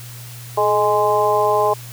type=harmonic tone with a mistuned harmonic; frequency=207.7 Hz; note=G#3; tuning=in tune; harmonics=2 / 3 / 4 / 5; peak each=-19 / -19 / -19 / -19 dBFS; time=0.57-1.74 s; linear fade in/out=10 ms; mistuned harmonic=2; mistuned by=+42 cents; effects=added 120 Hz sine -34 dBFS peak until 1.92 s + white hiss -39 dBFS RMS until 1.92 s